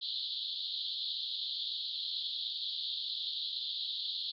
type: band-pass noise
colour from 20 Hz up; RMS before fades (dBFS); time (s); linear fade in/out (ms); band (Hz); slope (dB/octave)
pink; -38; 0.01-4.32; 20; 3300 to 4400; 96
effects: none